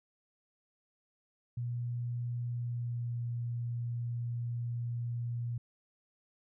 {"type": "tone with pitch glide", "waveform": "sine", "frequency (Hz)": [120.5, 119.05], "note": ["B2", "A#2"], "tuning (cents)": [-42, 37], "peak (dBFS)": -33, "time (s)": [1.57, 5.58], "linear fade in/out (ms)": 5, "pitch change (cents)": -21, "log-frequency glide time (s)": [2.45, 3.21], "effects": []}